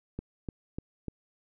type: click train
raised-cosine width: 3 ms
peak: -22 dBFS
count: 4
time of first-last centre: 0.19-1.083 s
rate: 3.36 Hz
effects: none